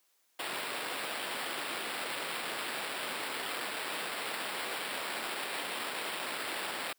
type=noise with sample-and-hold; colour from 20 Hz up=violet; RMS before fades=-37 dBFS; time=0.39-6.93 s; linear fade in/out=5 ms; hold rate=6300 Hz; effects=white hiss -72 dBFS RMS until 6.98 s + high-pass 300 Hz 12 dB/octave